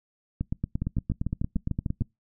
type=two click trains; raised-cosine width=5 ms; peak=-15 / -15 dBFS; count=9 / 15; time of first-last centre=0.82-2.01 / 0.41-2.019 s; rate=6.72 / 8.7 Hz; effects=noise-tail reverb RT60 0.2 s tail -26 dB re dry